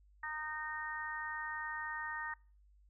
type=harmonic tone; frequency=307.7 Hz; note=D#4; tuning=19 cents flat; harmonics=3 / 4 / 5 / 6; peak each=-45 / -46 / -47 / -41 dBFS; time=0.23-2.34 s; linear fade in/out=5 ms; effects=noise-tail reverb RT60 0.4 s tail -26 dB re dry + added 50 Hz sine -62 dBFS peak until 2.89 s